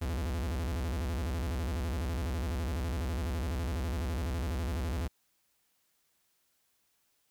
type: tone with vibrato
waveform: 45% pulse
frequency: 72.5 Hz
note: D2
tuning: 22 cents flat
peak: -31 dBFS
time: 0.01-5.08 s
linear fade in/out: 10 ms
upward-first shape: square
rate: 12 Hz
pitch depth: 270 cents each way
effects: white hiss -74 dBFS RMS until 7.3 s